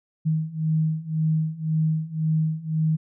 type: beating tone pair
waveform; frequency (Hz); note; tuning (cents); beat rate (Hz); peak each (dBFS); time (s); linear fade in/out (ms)
sine; 156.7 / 158.6; D#3 / D#3; +13 / +33; 1.9; -25 / -23; 0.25-2.97; 20
effects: none